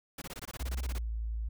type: noise bursts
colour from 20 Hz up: pink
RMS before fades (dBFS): -42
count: 14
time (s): 0.18-0.985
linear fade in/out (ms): 5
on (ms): 38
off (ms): 21
type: tone with pitch glide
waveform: sine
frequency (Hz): 63.1 to 55.57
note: B1 to A1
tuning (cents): +38 to +18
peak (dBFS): -32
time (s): 0.6-1.49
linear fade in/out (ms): 10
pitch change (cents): -220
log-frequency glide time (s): 0.84-1.08
effects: none